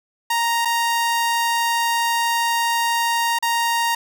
sawtooth tone with dropouts, 932.3 Hz, A#5, in tune, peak -14 dBFS, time 0.3-3.95 s, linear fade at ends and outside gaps 5 ms, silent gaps 0.65-0.654 / 3.388-3.425 s, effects none

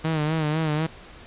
sawtooth tone with vibrato, 155.56 Hz, D#3, in tune, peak -18 dBFS, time 0.04-0.87 s, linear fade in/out 10 ms, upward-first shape sine, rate 4 Hz, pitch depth 69 cents each way, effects pink hiss -45 dBFS RMS until 1.26 s + resampled to 8000 Hz

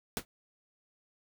pink noise with exponential decay, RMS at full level -29 dBFS, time 0.17-0.25 s, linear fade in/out 0 ms, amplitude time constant 16 ms, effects none

